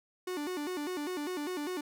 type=tone with vibrato; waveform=45% pulse; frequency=327.8 Hz; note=E4; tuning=10 cents flat; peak=-34 dBFS; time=0.27-1.81 s; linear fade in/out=5 ms; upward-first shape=square; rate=5 Hz; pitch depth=190 cents each way; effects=none